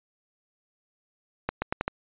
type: accelerating click train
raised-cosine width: 0.5 ms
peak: -11 dBFS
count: 5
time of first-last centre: 1.49-1.88 s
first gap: 130 ms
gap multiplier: 0.81
effects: resampled to 8000 Hz